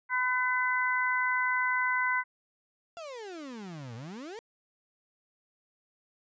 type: harmonic tone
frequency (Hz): 504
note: B4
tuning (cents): +35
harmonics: 2 / 3 / 4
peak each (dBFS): -30 / -30 / -30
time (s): 0.09-2.24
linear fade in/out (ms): 50
type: exponential two-way sweep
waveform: 35% pulse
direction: down then up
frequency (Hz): 698.5 to 110 to 479.7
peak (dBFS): -38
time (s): 2.97-4.39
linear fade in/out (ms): 0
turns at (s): 3.95
effects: resampled to 16000 Hz